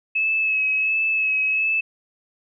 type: tone with vibrato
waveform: sine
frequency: 2588 Hz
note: E7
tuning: 32 cents flat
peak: -18 dBFS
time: 0.15-1.81 s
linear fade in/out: 10 ms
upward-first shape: sine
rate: 1.4 Hz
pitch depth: 24 cents each way
effects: none